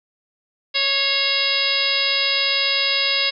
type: harmonic tone with a mistuned harmonic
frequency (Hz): 554.4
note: C#5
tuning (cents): 0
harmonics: 1 / 2 / 3 / 4 / 5 / 6 / 7 / 8 / 9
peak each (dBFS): -31 / -33 / -31 / -25 / -24 / -26 / -23 / -27 / -24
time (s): 0.74-3.31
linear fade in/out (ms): 20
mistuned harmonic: 4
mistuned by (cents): -45
effects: none